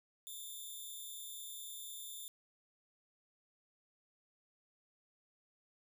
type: tone with amplitude modulation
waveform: 5% pulse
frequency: 3570 Hz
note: A7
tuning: 24 cents sharp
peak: -35 dBFS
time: 0.27-2.28 s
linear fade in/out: 0 ms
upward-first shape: sine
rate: 244 Hz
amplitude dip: 55%
effects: none